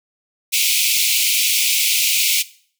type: high-pass noise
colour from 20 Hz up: pink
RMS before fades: -17 dBFS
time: 0.52-2.43 s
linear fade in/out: 20 ms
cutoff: 2200 Hz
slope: 96 dB/octave
effects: noise-tail reverb RT60 0.5 s tail -18 dB re dry